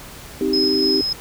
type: chord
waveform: sine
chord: C minor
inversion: none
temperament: just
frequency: 261.6 / 314 / 392.4 Hz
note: C4 / Eb4 / G4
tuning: 0 / +16 / +2 cents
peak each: -23 / -22 / -20 dBFS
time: 0.41-1.01 s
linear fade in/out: 2 ms
type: tone with tremolo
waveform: sine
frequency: 5120 Hz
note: D#8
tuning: 49 cents sharp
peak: -17 dBFS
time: 0.53-1.13 s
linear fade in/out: 5 ms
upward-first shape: square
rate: 3.4 Hz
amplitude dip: 25%
effects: pink hiss -38 dBFS RMS until 1.2 s